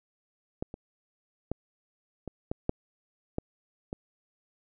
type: clicks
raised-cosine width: 2 ms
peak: -18 / -26 / -17 / -23 / -17 / -12 / -16 / -21 dBFS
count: 8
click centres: 0.625 / 0.741 / 1.516 / 2.277 / 2.515 / 2.694 / 3.384 / 3.929 s
effects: none